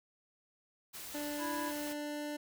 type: noise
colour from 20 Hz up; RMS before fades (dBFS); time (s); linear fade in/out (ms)
white; -46; 0.93-1.94; 20
type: tone with pitch glide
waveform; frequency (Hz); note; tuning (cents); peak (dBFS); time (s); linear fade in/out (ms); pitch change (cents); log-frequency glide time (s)
25% pulse; 293.7 to 295.9; D4 to D4; 0 to +13; -34; 1.14-2.37; 10; +13; 1.43-2.25
type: harmonic tone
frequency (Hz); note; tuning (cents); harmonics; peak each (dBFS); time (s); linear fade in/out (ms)
330; E4; +2; 1 / 3 / 5; -45 / -39 / -46; 1.38-1.73; 50
effects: none

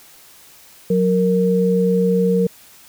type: tone pair together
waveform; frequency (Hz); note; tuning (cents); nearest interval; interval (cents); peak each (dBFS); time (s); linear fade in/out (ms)
sine; 182.8 / 464; F#3 / A#4; -21 / -8; octave + major third; 1613; -16; 0.9-2.47; 5
effects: white hiss -46 dBFS RMS until 2.88 s

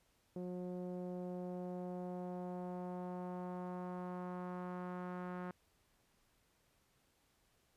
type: tone with low-pass filter sweep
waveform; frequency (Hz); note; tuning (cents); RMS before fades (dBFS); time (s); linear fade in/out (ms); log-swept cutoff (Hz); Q
sawtooth; 180; F#3; -47; -44; 0.36-5.51; 2; 480 to 1400; 1.8
effects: pink hiss -75 dBFS RMS until 7.76 s + resampled to 32000 Hz

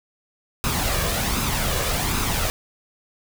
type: noise with flanger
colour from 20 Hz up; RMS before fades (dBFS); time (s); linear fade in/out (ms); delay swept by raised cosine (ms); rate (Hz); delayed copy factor
pink; -23; 0.64-2.5; 0; 0.78 to 1.78; 1.3; +0.5
effects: none

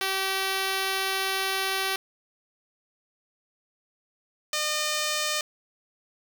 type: tone pair in turn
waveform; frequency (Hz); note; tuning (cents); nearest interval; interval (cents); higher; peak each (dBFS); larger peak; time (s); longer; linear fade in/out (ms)
5% pulse; 384.7 / 607.2; G4 / D#5; -33 / -42; minor sixth; 791; second; -14; neither; 0.01-1.96 / 4.53-5.41; first; 2
effects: 8-bit

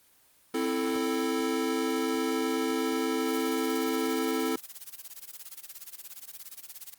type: chord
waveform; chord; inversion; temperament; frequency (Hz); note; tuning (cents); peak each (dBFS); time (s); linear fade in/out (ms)
square; A minor; first; equal; 261.6 / 329.6 / 440; C4 / E4 / A4; 0 / 0 / 0; -32; 0.54-4.56; 5
type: noise with tremolo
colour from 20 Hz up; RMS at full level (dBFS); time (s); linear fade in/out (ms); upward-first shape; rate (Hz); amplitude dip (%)
blue; -41; 3.28-6.94; 0; sine; 17; 100
effects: white hiss -62 dBFS RMS until 6.98 s + Opus 24 kbps

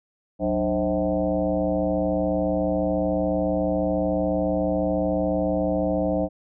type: tone with frequency modulation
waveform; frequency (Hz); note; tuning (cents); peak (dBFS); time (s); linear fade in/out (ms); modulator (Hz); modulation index
sine; 412.5; G#4; -12; -20; 0.39-6.29; 50; 114; 2.5
effects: none

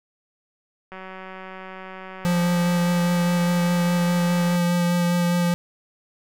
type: click train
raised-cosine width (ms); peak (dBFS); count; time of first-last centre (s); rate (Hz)
0.5; -23; 685; 0.92-4.558; 188
type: tone with vibrato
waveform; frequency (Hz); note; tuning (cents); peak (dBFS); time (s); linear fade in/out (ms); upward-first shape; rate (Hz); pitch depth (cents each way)
square; 174.61; F3; 0; -19; 2.25-5.54; 0; sine; 4.9; 11
effects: none

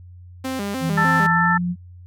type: tone with vibrato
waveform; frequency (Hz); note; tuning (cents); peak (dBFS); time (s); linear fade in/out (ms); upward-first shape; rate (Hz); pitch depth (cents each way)
sawtooth; 229.6; A#3; -26; -20; 0.44-1.27; 10; square; 3.3; 230
type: tone with pitch glide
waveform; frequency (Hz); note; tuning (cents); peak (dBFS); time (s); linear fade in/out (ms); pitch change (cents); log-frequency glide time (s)
sine; 164.5 to 176.31; E3 to F3; -3 to +17; -20; 0.8-1.76; 50; +120; 1.2-1.6
type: harmonic tone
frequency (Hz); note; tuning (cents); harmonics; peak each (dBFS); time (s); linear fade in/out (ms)
442.8; A4; +11; 2 / 3 / 4; -21 / -20 / -19; 0.97-1.58; 10
effects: added 89 Hz sine -39 dBFS peak until 2.06 s

